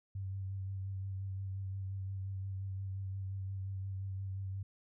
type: tone with vibrato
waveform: sine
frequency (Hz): 96.4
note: G2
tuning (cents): -28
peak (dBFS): -37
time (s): 0.15-4.63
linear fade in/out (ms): 5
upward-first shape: sine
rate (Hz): 5.7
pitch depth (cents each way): 24
effects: none